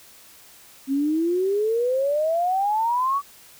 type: exponential sweep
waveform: sine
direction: up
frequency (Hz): 265.1 to 1153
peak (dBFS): -19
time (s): 0.87-3.22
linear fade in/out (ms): 50
effects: white hiss -49 dBFS RMS until 3.59 s